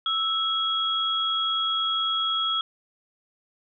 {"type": "tone pair together", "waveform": "sine", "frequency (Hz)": [1315, 3314], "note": ["E6", "G#7"], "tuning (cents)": [-5, -4], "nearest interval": "octave + major third", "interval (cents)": 1601, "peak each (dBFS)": [-27, -24], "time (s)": [0.06, 2.61], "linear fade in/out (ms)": 2, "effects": []}